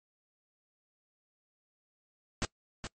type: noise with echo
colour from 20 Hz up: pink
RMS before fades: -31 dBFS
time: 2.42-2.45 s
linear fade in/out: 0 ms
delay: 420 ms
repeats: 1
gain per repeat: -8 dB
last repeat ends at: 2.87 s
effects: noise-tail reverb RT60 0.1 s tail -23 dB re dry + MP3 32 kbps